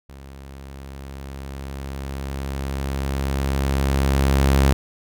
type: tone with level ramp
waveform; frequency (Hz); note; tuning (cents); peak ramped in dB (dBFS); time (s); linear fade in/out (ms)
sawtooth; 68.1; C#2; -30; -35 to -9; 0.09-4.73; 0
effects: none